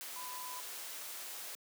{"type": "tone in noise", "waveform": "sine", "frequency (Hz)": 1000, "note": "B5", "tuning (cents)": 21, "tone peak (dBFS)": -45, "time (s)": [0.16, 0.6], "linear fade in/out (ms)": 0, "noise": "white", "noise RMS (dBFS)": -45, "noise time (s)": [0.01, 1.55], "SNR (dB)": -3, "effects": ["high-pass 400 Hz 12 dB/octave"]}